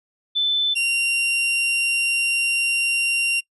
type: tone pair in turn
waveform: sine / 40% pulse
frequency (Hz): 3520 / 2764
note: A7 / F7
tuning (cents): 0 / -19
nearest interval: major third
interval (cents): 419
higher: first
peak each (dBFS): -17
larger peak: neither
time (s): 0.35-0.75 / 0.75-3.41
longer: second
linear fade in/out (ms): 20
effects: noise-tail reverb RT60 0.1 s tail -23 dB re dry + resampled to 32000 Hz

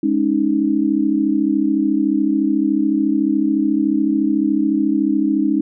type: chord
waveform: sine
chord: Ab suspended fourth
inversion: none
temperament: equal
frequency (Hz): 207.7 / 277.2 / 311.1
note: Ab3 / Db4 / Eb4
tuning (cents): 0 / 0 / 0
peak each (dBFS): -21 / -18 / -17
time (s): 0.03-5.61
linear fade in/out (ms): 5
effects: none

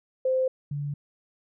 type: tone pair in turn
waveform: sine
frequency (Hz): 519 / 144.26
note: C5 / D3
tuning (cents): -14 / -31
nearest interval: octave + minor seventh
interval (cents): 2217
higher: first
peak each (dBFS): -21 / -28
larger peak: first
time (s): 0.25-0.48 / 0.71-0.94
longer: neither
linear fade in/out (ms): 5
effects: none

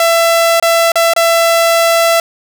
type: tone with dropouts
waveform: sawtooth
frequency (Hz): 669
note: E5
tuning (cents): +25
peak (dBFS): -4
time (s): 0-2.2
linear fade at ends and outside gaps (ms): 2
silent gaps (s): 0.599-0.625 / 0.919-0.956 / 1.136-1.163
effects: none

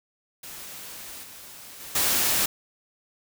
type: noise with level steps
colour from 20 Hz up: white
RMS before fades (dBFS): -40 / -44 / -40 / -23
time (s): 0.43-2.46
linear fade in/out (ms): 5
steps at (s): 1.23 / 1.8 / 1.95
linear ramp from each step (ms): 5
effects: none

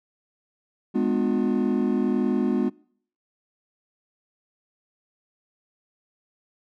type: chord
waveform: triangle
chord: G# diminished seventh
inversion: none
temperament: just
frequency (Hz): 207.7 / 249.2 / 299 / 358.8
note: G#3 / B3 / D4 / F4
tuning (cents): 0 / +16 / +31 / +47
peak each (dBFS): -23 / -22 / -26 / -25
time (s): 0.94-2.7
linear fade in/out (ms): 20
effects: noise-tail reverb RT60 0.6 s tail -26 dB re dry + tanh soft clip ceiling -8 dBFS

